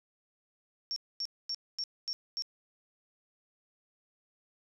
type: tone bursts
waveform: sine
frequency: 5490 Hz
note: F8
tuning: 31 cents flat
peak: -32 dBFS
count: 6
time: 0.91-2.422 s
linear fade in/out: 0 ms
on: 52 ms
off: 240 ms
effects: none